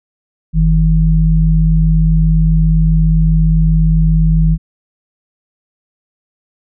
sine tone pair together, 47.57 / 160 Hz, F#1 / D#3, +49 / +49 cents, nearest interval octave + major sixth, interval 2100 cents, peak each -10 dBFS, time 0.53-4.58 s, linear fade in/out 50 ms, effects none

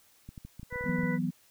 clicks, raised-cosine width 5 ms, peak -31 dBFS, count 12, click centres 0.29 / 0.378 / 0.45 / 0.596 / 0.631 / 0.727 / 0.759 / 0.81 / 0.841 / 0.893 / 0.989 / 1.035 s
harmonic tone, 493.9 Hz, B4, in tune, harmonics 1 / 2 / 3 / 4, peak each -37 / -42 / -42 / -36 dBFS, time 0.7-1.19 s, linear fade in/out 50 ms
sine chord, E suspended second, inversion none, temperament equal, 164.81 / 185 / 246.9 Hz, E3 / F#3 / B3, 0 / 0 / 0 cents, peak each -32 dBFS, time 0.85-1.31 s, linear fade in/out 20 ms
effects white hiss -63 dBFS RMS until 1.5 s

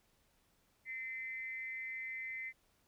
sine tone with amplitude modulation, 2067 Hz, C7, 22 cents flat, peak -37 dBFS, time 0.85-2.53 s, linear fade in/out 50 ms, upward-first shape sine, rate 246 Hz, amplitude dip 70%, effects pink hiss -74 dBFS RMS until 2.87 s

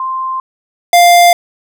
sine / square tone pair in turn, 1046.5 / 698.5 Hz, C6 / F5, 0 / 0 cents, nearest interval perfect fifth, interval 700 cents, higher first, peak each -15 / -4 dBFS, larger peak second, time 0-0.4 / 0.93-1.33 s, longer neither, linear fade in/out 2 ms, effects none

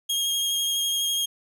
sawtooth tone with vibrato, 3251 Hz, G#7, 38 cents flat, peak -20 dBFS, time 0.09-1.26 s, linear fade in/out 10 ms, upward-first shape sine, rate 12 Hz, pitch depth 14 cents each way, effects none

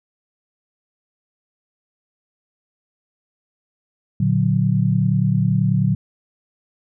sine chord, Bb augmented, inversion none, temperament equal, 116.54 / 146.83 / 185 Hz, Bb2 / D3 / F#3, 0 / 0 / 0 cents, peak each -19 dBFS, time 4.2-5.95 s, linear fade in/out 5 ms, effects none

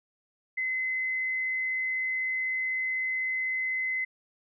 sine tone, 2044 Hz, C7, 41 cents flat, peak -27 dBFS, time 0.57-4.05 s, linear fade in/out 10 ms, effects none

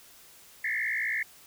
sine tone with frequency modulation, 1951 Hz, B6, 22 cents flat, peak -27 dBFS, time 0.64-1.23 s, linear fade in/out 5 ms, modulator 58 Hz, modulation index 3.9, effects white hiss -54 dBFS RMS until 1.46 s

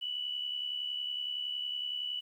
sine tone with amplitude modulation, 2960 Hz, F#7, in tune, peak -31 dBFS, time 0.01-2.21 s, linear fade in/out 20 ms, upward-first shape sine, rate 70.8 Hz, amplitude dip 55%, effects 11-bit

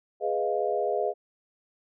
sine chord, F half-diminished seventh, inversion first, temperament equal, 415.3 / 493.9 / 622.3 / 698.5 Hz, Ab4 / Cb5 / Eb5 / F5, 0 / 0 / 0 / 0 cents, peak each -29 / -31 / -30 / -30 dBFS, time 0.2-1.14 s, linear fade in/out 50 ms, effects none

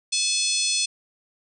harmonic tone, 860 Hz, A5, 40 cents flat, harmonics 3 / 4 / 5 / 6 / 7 / 8 / 9 / 10, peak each -30 / -29 / -27 / -29 / -28 / -35 / -35 / -28 dBFS, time 0.12-0.86 s, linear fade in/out 10 ms, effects none

